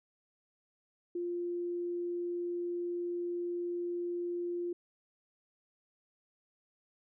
sine tone, 349.2 Hz, F4, in tune, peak -33 dBFS, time 1.15-4.73 s, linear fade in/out 5 ms, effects none

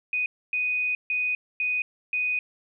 sine tone bursts at uneven times, 2489 Hz, D#7, in tune, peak -23 dBFS, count 5, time 0.13-0.26 / 0.53-0.95 / 1.1-1.35 / 1.6-1.82 / 2.13-2.39 s, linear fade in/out 2 ms, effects none

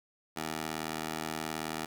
15% pulse tone with high-pass filter, 78.8 Hz, D#2, 23 cents sharp, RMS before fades -37 dBFS, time 0.36-1.86 s, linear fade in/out 10 ms, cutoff 340 Hz, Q 0.54, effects none

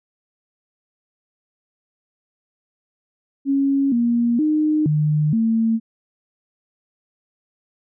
sine tone with pitch steps, 275.8 / 236.5 / 306.2 / 151.2 / 225.3 Hz, C#4 / A#3 / D#4 / D#3 / A3, -9 / +25 / -28 / -49 / +41 cents, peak -15 dBFS, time 3.45-5.8 s, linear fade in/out 50 ms, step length 470 ms, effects none

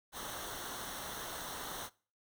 pink noise with comb filter, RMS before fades -43 dBFS, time 0.12-1.9 s, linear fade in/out 50 ms, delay 0.41 ms, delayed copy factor -0.7, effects noise-tail reverb RT60 0.4 s tail -22 dB re dry

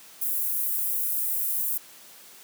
pink high-pass noise, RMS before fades -27 dBFS, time 0.21-1.78 s, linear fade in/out 10 ms, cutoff 12000 Hz, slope 24 dB/octave, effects white hiss -49 dBFS RMS until 2.43 s + high-pass 150 Hz 12 dB/octave

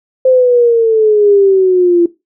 sine exponential sweep, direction down, 522 to 340 Hz, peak -5 dBFS, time 0.25-2.06 s, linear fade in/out 5 ms, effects noise-tail reverb RT60 0.2 s tail -17 dB re dry

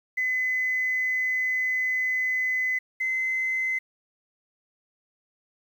sine tone pair in turn, 2025 / 2052 Hz, B6 / C7, +43 / -34 cents, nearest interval unison, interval 23 cents, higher second, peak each -22 / -23 dBFS, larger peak first, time 0.17-2.79 / 3-3.79 s, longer first, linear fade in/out 10 ms, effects tanh soft clip ceiling -18 dBFS + 9-bit

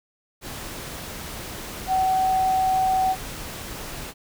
sine tone in noise, 755 Hz, F#5, 35 cents sharp, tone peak -18 dBFS, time 1.87-3.16 s, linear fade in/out 50 ms, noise pink, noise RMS -35 dBFS, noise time 0.41-4.14 s, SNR +14 dB, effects none

